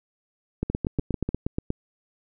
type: two click trains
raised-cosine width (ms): 3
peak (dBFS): -13 / -12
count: 5 / 10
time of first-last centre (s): 0.7-1.29 / 0.63-1.704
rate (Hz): 6.78 / 8.38
effects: none